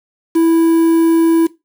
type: tone with quantisation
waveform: triangle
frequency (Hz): 329.6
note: E4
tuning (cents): 0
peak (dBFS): -6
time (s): 0.35-1.47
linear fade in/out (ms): 10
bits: 5
effects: noise-tail reverb RT60 0.2 s tail -17 dB re dry